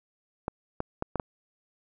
clicks, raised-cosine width 1 ms, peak -15 dBFS, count 5, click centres 0.481 / 0.804 / 1.024 / 1.157 / 1.198 s, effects none

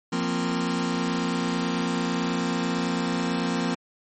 sawtooth chord, F suspended fourth, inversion none, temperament just, 174.61 / 232.8 / 261.9 Hz, F3 / Bb3 / C4, 0 / -2 / +2 cents, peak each -24 dBFS, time 0.12-3.75 s, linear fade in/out 10 ms, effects MP3 32 kbps

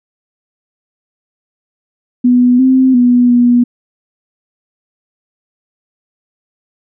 sine tone with pitch steps, 247 / 260.7 / 245.1 / 242.5 Hz, B3 / C4 / B3 / B3, 0 / -6 / -13 / -31 cents, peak -5 dBFS, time 2.24-3.64 s, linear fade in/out 10 ms, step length 350 ms, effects none

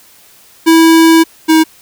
square tone pair in turn, 326.6 / 318.6 Hz, E4 / D#4, -16 / +41 cents, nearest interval unison, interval 43 cents, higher first, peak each -4 / -5 dBFS, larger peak first, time 0.66-1.24 / 1.48-1.64 s, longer first, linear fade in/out 20 ms, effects white hiss -43 dBFS RMS until 1.81 s

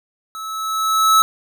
square tone with level ramp, 1300 Hz, E6, 24 cents flat, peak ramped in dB -29 to -9 dBFS, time 0.35-1.22 s, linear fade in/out 0 ms, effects none

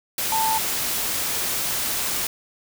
sine tone in noise, 888 Hz, A5, 16 cents sharp, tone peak -20 dBFS, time 0.32-0.58 s, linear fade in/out 2 ms, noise white, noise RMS -25 dBFS, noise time 0.18-2.27 s, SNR +2 dB, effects none

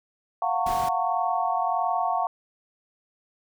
sine chord, Gb major seventh, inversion third, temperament equal with one note detuned, 698.5 / 740 / 908.9 / 1108.7 Hz, F5 / Gb5 / Bb5 / Db6, 0 / 0 / -44 / 0 cents, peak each -27 / -27 / -29 / -29 dBFS, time 0.42-2.27 s, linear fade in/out 2 ms
pink noise, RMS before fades -36 dBFS, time 0.66-0.89 s, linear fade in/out 5 ms
effects none

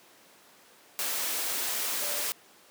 sine tone in noise, 587.3 Hz, D5, in tune, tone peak -41 dBFS, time 2.02-2.23 s, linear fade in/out 0 ms, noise white, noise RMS -31 dBFS, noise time 0.99-2.32 s, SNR -13 dB, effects pink hiss -56 dBFS RMS until 2.7 s + high-pass 300 Hz 12 dB/octave

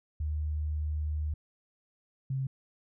sine tone pair in turn, 76 / 133.51 Hz, D#2 / C3, -40 / +35 cents, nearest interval minor seventh, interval 975 cents, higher second, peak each -29 / -29 dBFS, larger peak neither, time 0.2-1.34 / 2.3-2.47 s, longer first, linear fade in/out 5 ms, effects none

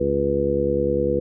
harmonic tone, 70 Hz, C#2, 18 cents sharp, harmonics 1 / 2 / 3 / 4 / 5 / 6 / 7, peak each -30 / -30 / -28 / -31 / -25 / -28 / -21 dBFS, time 0-1.2 s, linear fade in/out 10 ms, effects none

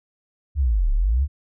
sine linear two-way sweep, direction down then up, 75.8 to 32.36 to 75.8 Hz, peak -16 dBFS, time 0.55-1.28 s, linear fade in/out 50 ms, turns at 0.92 s, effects none

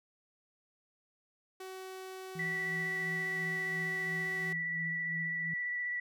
sawtooth tone, 376.6 Hz, F#4, 31 cents sharp, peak -39 dBFS, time 1.6-4.53 s, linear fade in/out 5 ms
sine tone with tremolo, 164.81 Hz, E3, in tune, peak -39 dBFS, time 2.35-5.54 s, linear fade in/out 5 ms, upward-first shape sine, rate 2.9 Hz, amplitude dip 65%
sine tone with vibrato, 1957 Hz, B6, 16 cents flat, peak -33 dBFS, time 2.39-6 s, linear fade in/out 5 ms, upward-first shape square, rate 15 Hz, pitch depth 10 cents each way
effects none

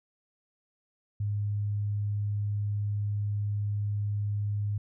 sine tone, 103.1 Hz, G#2, 12 cents flat, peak -27 dBFS, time 1.2-4.78 s, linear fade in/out 5 ms, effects none

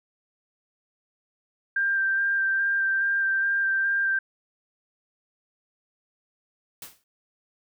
sine tone with vibrato, 1582 Hz, G6, 15 cents sharp, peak -21 dBFS, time 1.76-4.19 s, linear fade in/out 5 ms, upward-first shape square, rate 2.4 Hz, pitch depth 12 cents each way
white noise with exponential decay, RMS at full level -36 dBFS, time 6.82-7.04 s, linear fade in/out 2 ms, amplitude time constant 46 ms
effects none

